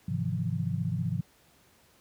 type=chord; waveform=sine; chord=F minor seventh; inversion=first; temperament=equal with one note detuned; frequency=103.83 / 130.81 / 159.48 / 174.61 Hz; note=Ab2 / C3 / Eb3 / F3; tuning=0 / 0 / +43 / 0 cents; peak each=-33 dBFS; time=0.08-1.21 s; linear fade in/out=5 ms; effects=pink hiss -62 dBFS RMS until 2 s + high-pass 60 Hz 12 dB/octave